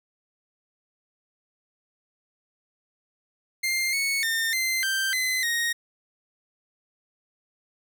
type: tone with pitch steps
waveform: sawtooth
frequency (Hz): 2104 / 2211 / 1815 / 2075 / 1567 / 2037 / 1869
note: C7 / C#7 / A#6 / C7 / G6 / C7 / A#6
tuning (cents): +9 / -5 / -47 / -15 / -1 / -47 / +4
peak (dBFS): -20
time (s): 3.63-5.73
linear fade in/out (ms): 10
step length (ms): 300
effects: none